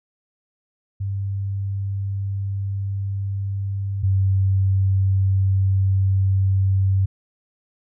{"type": "tone pair in turn", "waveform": "sine", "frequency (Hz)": [98.5, 96.31], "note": ["G2", "G2"], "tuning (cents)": [9, -30], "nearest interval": "unison", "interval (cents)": 39, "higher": "first", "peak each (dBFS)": [-22, -15], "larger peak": "second", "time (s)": [[1, 4.03], [4.03, 7.06]], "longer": "neither", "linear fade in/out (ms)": 10, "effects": []}